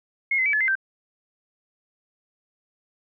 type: tone with pitch steps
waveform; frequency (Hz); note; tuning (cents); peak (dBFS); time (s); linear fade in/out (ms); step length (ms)
sine; 2159 / 2051 / 2294 / 1718 / 2076 / 1563; C#7 / C7 / D7 / A6 / C7 / G6; -46 / -35 / -41 / -42 / -14 / -6; -19; 0.31-0.754; 5; 74
effects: none